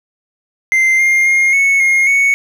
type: tone with pitch steps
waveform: triangle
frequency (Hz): 2084 / 2116 / 2131 / 2206 / 2141 / 2219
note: C7 / C7 / C7 / C#7 / C7 / C#7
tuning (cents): -7 / +19 / +31 / -9 / +39 / +1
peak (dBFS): -7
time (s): 0.72-2.34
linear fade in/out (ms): 0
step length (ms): 270
effects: none